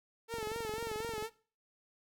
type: tone with vibrato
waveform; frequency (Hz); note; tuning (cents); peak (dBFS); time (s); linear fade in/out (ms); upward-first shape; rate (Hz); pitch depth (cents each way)
sawtooth; 444.9; A4; +19; -33; 0.28-1.3; 50; sine; 4.1; 76
type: click train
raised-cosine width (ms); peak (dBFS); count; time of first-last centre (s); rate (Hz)
2; -31; 21; 0.34-1.225; 22.6
effects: noise-tail reverb RT60 0.4 s tail -19 dB re dry